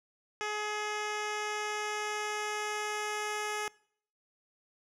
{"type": "tone with low-pass filter sweep", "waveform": "10% pulse", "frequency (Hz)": 421.7, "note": "G#4", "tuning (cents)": 26, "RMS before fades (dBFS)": -35, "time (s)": [0.41, 3.68], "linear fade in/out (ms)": 0, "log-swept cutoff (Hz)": [5800, 9500], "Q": 0.97, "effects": ["noise-tail reverb RT60 0.6 s tail -23 dB re dry"]}